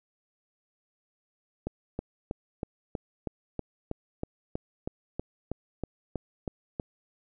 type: click train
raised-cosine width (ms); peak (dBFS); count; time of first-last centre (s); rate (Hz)
2; -18; 17; 1.67-6.798; 3.12
effects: none